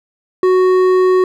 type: tone with hard clipping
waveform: sine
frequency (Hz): 370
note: F#4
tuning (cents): 0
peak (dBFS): -10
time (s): 0.43-1.24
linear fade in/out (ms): 2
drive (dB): 8
effects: none